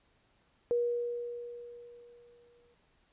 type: tone with exponential decay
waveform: sine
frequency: 478.7 Hz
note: A#4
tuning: 46 cents sharp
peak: -25 dBFS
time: 0.71-2.74 s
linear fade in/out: 0 ms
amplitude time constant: 440 ms
effects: pink hiss -70 dBFS RMS until 3.12 s + resampled to 8000 Hz